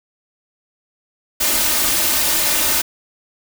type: noise with comb filter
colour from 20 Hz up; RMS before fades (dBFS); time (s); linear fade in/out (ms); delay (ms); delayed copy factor
white; -17; 1.4-2.82; 10; 3.3; +0.6
effects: none